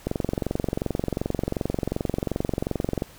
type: click train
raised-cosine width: 2 ms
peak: -11 dBFS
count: 68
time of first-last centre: 0.07-3.022 s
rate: 22.7 Hz
effects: pink hiss -49 dBFS RMS until 3.18 s